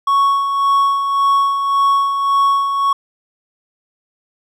triangle tone with tremolo, 1110 Hz, C#6, 2 cents sharp, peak -8 dBFS, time 0.07-2.93 s, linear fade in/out 5 ms, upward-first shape sine, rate 1.8 Hz, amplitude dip 50%, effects none

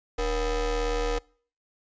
40% pulse ring-modulated tone, 256.8 Hz, C4, 32 cents flat, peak -21 dBFS, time 0.18-1.19 s, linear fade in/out 10 ms, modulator 218 Hz, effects noise-tail reverb RT60 0.5 s tail -26 dB re dry + resampled to 16000 Hz

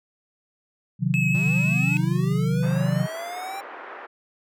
sine chord, C diminished, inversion none, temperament equal with one note detuned, 130.81 / 155.56 / 181.29 Hz, C3 / Eb3 / Gb3, 0 / 0 / -35 cents, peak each -24 dBFS, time 0.99-3.08 s, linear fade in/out 50 ms
triangle tone with vibrato, 2575 Hz, E7, 41 cents flat, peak -22 dBFS, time 1.14-1.97 s, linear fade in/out 0 ms, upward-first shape sine, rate 5.8 Hz, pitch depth 16 cents each way
square linear sweep, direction up, 109.5 to 796 Hz, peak -32 dBFS, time 1.34-3.61 s, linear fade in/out 10 ms
white band-pass noise, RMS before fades -39 dBFS, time 2.62-4.07 s, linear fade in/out 20 ms, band 350 to 1700 Hz, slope 24 dB/octave
effects none

